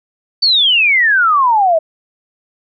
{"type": "exponential sweep", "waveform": "sine", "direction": "down", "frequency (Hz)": [4600, 622.3], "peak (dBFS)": -8, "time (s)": [0.42, 1.79], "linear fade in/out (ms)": 10, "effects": []}